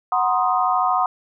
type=chord; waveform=sine; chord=C half-diminished seventh; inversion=second; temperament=equal with one note detuned; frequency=740 / 953.6 / 1046.5 / 1244.5 Hz; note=Gb5 / Bb5 / C6 / Eb6; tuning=0 / +39 / 0 / 0 cents; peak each=-20 / -25 / -22 / -22 dBFS; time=0.12-1.06 s; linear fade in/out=2 ms; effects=none